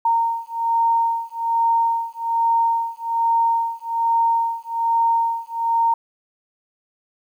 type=beating tone pair; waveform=sine; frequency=921 / 922.2 Hz; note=A#5 / A#5; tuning=-21 / -19 cents; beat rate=1.2 Hz; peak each=-20 / -20 dBFS; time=0.05-5.94 s; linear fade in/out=5 ms; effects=9-bit